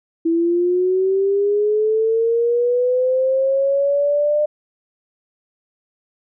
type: linear sweep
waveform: sine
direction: up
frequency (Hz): 327.6 to 602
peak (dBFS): -14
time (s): 0.25-4.46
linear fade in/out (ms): 10
effects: none